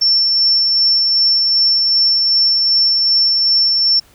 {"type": "tone with tremolo", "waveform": "sine", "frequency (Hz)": 5410, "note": "E8", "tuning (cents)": 44, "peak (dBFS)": -9, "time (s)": [0.01, 4], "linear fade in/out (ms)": 10, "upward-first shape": "sine", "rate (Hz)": 2.6, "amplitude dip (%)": 25, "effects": ["pink hiss -49 dBFS RMS until 4.14 s"]}